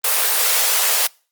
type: high-pass noise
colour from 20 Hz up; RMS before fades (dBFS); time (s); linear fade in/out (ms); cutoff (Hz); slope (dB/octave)
white; -17; 0.04-1.07; 5; 430; 96
effects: noise-tail reverb RT60 0.4 s tail -26 dB re dry + Opus 24 kbps